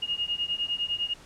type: beating tone pair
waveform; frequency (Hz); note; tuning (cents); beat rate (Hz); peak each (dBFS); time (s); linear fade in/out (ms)
sine; 2851 / 2860.9; F7 / F7; +35 / +41; 9.9; -30; 0.02-1.14; 10
effects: pink hiss -51 dBFS RMS until 1.25 s + low-pass 8000 Hz 12 dB/octave